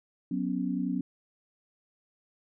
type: chord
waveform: sine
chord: F# suspended fourth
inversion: none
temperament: equal with one note detuned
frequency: 184.04 / 246.9 / 277.2 Hz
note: F#3 / B3 / C#4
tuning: -9 / 0 / 0 cents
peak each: -32 dBFS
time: 0.31-1.01 s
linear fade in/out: 5 ms
effects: none